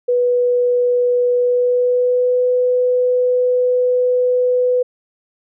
sine tone with pitch glide, 490.7 to 498.4 Hz, B4 to B4, -11 to +16 cents, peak -12 dBFS, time 0.08-4.83 s, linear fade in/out 10 ms, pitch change +27 cents, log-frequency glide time 1.35-2.42 s, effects none

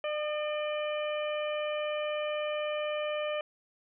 harmonic tone with a mistuned harmonic, 600 Hz, D5, 37 cents sharp, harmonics 1 / 2 / 3 / 4 / 5, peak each -31 / -40 / -44 / -41 / -43 dBFS, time 0.04-3.41 s, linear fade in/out 2 ms, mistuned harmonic 2, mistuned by +23 cents, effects none

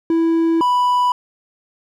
triangle tone pair in turn, 329.6 / 987.7 Hz, E4 / B5, 0 / 0 cents, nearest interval octave + perfect fifth, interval 1900 cents, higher second, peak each -11 dBFS, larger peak neither, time 0.1-0.61 / 0.61-1.12 s, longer neither, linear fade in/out 2 ms, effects none

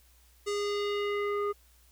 square tone with low-pass filter sweep, 409.6 Hz, G#4, 24 cents flat, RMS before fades -31 dBFS, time 0.46-1.53 s, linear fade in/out 20 ms, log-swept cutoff 7600 to 1200 Hz, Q 1.8, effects added 60 Hz sine -60 dBFS peak until 1.91 s + white hiss -64 dBFS RMS until 1.91 s

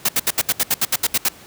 white noise bursts, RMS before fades -17 dBFS, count 12, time 0.05-1.287 s, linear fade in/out 5 ms, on 38 ms, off 71 ms, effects pink hiss -43 dBFS RMS until 1.46 s + high-pass 80 Hz 12 dB/octave

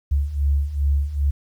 sine beating tone pair, 69.3 / 71.8 Hz, C#2 / D2, 0 / -39 cents, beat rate 2.5 Hz, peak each -23 / -19 dBFS, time 0.11-1.31 s, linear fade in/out 10 ms, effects 9-bit

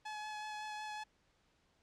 sawtooth tone with vibrato, 851 Hz, G#5, 42 cents sharp, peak -38 dBFS, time 0.05-1.04 s, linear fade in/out 10 ms, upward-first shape sine, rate 5.4 Hz, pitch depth 13 cents each way, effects pink hiss -74 dBFS RMS until 1.82 s + low-pass 6000 Hz 12 dB/octave

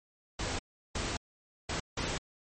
pink noise bursts at uneven times, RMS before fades -34 dBFS, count 4, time 0.39-0.59 / 0.95-1.17 / 1.69-1.8 / 1.97-2.18 s, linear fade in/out 5 ms, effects MP3 32 kbps

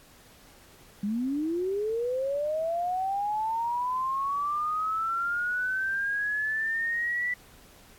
sine linear sweep, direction up, 196 to 1975.5 Hz, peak -26 dBFS, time 1.03-7.34 s, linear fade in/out 5 ms, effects pink hiss -55 dBFS RMS until 7.98 s + AAC 64 kbps

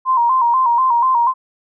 sine tone with vibrato, 990 Hz, B5, 4 cents sharp, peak -11 dBFS, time 0.05-1.34 s, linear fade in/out 50 ms, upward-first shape square, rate 4.1 Hz, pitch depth 85 cents each way, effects none

